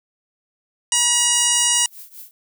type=harmonic tone; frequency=960 Hz; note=B5; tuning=49 cents flat; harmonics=1 / 2 / 3 / 4 / 5 / 6 / 7 / 8 / 9 / 10; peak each=-29 / -29 / -21 / -30 / -30 / -21 / -24 / -24 / -23 / -24 dBFS; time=0.92-1.86 s; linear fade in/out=2 ms
type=noise with tremolo; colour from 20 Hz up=violet; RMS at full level=-36 dBFS; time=0.95-2.31 s; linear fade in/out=2 ms; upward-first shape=triangle; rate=5 Hz; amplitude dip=90%
effects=none